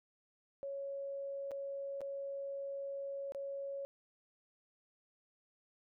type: tone with dropouts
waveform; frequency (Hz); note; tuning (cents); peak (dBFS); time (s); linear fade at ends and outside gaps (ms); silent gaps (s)
sine; 554.4; C#5; 0; -39; 0.63-3.85; 0; 1.51-1.516 / 2.007-2.015 / 3.321-3.348
effects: none